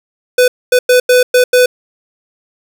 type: tone bursts at uneven times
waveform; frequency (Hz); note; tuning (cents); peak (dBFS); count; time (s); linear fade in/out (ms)
square; 499.1; B4; +18; -6; 6; 0.38-0.48 / 0.72-0.79 / 0.89-1 / 1.09-1.23 / 1.34-1.44 / 1.53-1.66; 5
effects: none